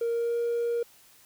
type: tone with pitch glide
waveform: triangle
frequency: 466.2 to 471.1 Hz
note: A#4 to A#4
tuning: 0 to +18 cents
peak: -22 dBFS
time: 0.01-0.83 s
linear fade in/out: 5 ms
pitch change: +18 cents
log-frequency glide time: 0.11-0.38 s
effects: tanh soft clip ceiling -21 dBFS + white hiss -57 dBFS RMS until 1.25 s